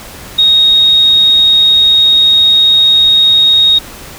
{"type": "tone", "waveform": "sine", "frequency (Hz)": 3745, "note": "A#7", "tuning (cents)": 7, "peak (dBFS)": -4, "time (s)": [0.38, 3.79], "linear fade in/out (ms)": 10, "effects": ["pink hiss -30 dBFS RMS until 4.18 s"]}